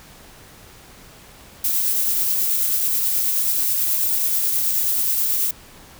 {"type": "noise with tremolo", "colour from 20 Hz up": "violet", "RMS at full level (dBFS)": -19, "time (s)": [1.64, 5.51], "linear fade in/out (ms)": 5, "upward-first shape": "triangle", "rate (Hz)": 9.3, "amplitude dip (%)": 25, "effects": ["pink hiss -45 dBFS RMS until 5.99 s"]}